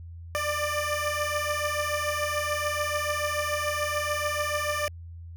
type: beating tone pair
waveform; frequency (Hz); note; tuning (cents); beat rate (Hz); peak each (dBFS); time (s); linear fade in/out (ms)
15% pulse; 590 / 596.9; D5 / D5; +8 / +28; 6.9; -24 / -22; 0.35-4.88; 0
effects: added 84 Hz sine -39 dBFS peak until 5.36 s